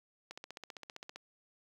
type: click train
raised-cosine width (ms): 0.2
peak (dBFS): -28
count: 14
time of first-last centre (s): 0.31-1.16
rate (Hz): 15.3
effects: high-pass 80 Hz 12 dB/octave + 9-bit